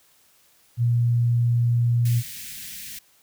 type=tone; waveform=sine; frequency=119.1 Hz; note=A#2; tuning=38 cents sharp; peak=-17 dBFS; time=0.77-2.23 s; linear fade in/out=50 ms
type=band-stop noise; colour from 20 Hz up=white; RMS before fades=-37 dBFS; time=2.05-2.99 s; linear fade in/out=5 ms; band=260 to 1700 Hz; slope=48 dB/octave
effects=white hiss -59 dBFS RMS until 3.22 s